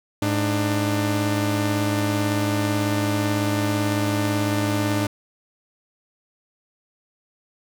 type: tone pair together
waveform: sawtooth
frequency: 105.5 / 298.4 Hz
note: G#2 / D4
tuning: +28 / +28 cents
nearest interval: octave + tritone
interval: 1800 cents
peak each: -19 dBFS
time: 0.22-5.07 s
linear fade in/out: 5 ms
effects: none